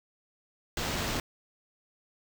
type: noise with sample-and-hold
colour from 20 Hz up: pink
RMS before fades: -32 dBFS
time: 0.77-1.2 s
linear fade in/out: 2 ms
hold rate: 11025 Hz
effects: none